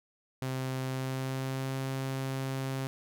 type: tone with pitch glide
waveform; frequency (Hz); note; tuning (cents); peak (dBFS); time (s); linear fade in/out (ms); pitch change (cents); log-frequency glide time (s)
sawtooth; 130.81 to 133.56; C3 to C3; 0 to +36; -28; 0.42-2.87; 0; +36; 0.83-1.78
effects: none